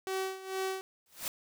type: tone with tremolo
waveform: sawtooth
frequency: 380.7 Hz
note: F#4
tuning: 49 cents sharp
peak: -27 dBFS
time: 0.07-0.81 s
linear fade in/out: 0 ms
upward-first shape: sine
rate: 2.2 Hz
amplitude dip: 80%
type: noise with exponential growth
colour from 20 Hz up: white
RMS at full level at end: -32 dBFS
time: 1.06-1.28 s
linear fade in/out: 1 ms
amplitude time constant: 46 ms
effects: none